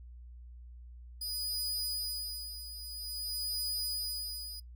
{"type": "tone with tremolo", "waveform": "sawtooth", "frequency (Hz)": 4952, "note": "D#8", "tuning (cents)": -9, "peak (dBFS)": -30, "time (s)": [1.21, 4.6], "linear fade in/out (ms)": 5, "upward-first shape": "sine", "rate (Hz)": 0.5, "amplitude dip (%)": 70, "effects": ["noise-tail reverb RT60 0.1 s tail -19 dB re dry", "added 60 Hz sine -47 dBFS peak until 4.75 s"]}